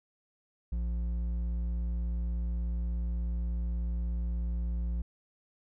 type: tone with hard clipping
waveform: sine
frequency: 58.27 Hz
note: A#1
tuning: in tune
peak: -31 dBFS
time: 0.72-5.02 s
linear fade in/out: 5 ms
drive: 6 dB
effects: none